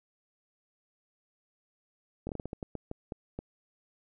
slowing click train, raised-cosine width 2 ms, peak -23 dBFS, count 12, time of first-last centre 2.27-3.39 s, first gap 21 ms, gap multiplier 1.29, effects none

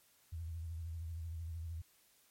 sine tone with vibrato, 82.41 Hz, E2, in tune, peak -40 dBFS, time 0.32-1.82 s, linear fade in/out 10 ms, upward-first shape sine, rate 13 Hz, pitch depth 73 cents each way, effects white hiss -69 dBFS RMS until 2.3 s + MP3 64 kbps

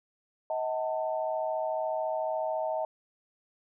sine tone cluster, 634 / 748 / 892 Hz, D#5 / F#5 / A5, +32 / +19 / +23 cents, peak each -30 / -36 / -35 dBFS, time 0.5-2.85 s, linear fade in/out 2 ms, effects none

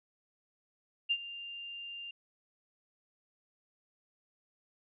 sine tone with ADSR envelope, 2794 Hz, F7, in tune, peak -25 dBFS, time 1.09-2.11 s, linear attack 21 ms, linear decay 58 ms, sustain -16 dB, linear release 4 ms, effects none

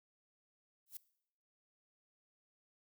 violet noise with exponential growth, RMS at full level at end -41 dBFS, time 0.86-0.97 s, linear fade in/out 5 ms, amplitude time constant 22 ms, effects noise-tail reverb RT60 0.7 s tail -20 dB re dry

